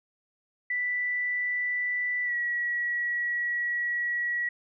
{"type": "tone with pitch glide", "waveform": "sine", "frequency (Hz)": [1975.5, 1923.7], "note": ["B6", "B6"], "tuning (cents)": [0, -46], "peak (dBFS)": -26, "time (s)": [0.7, 4.49], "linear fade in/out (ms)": 5, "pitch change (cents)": -46, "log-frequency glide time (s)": [2.24, 2.34], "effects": []}